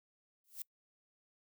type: noise with exponential growth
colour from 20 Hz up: violet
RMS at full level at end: -39 dBFS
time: 0.44-0.62 s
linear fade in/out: 2 ms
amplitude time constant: 37 ms
effects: noise-tail reverb RT60 0.1 s tail -24 dB re dry